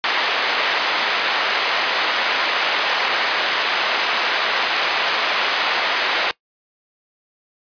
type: band-pass noise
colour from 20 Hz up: white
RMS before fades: -20 dBFS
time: 0.04-6.31 s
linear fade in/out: 0 ms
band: 550 to 2900 Hz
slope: 12 dB/octave
effects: noise-tail reverb RT60 0.1 s tail -21 dB re dry + resampled to 11025 Hz